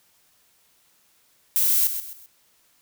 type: noise with echo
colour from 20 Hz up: violet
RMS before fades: -20 dBFS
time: 1.56-1.87 s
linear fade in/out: 0 ms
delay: 130 ms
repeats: 3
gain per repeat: -9 dB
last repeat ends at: 2.26 s
effects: white hiss -62 dBFS RMS until 2.81 s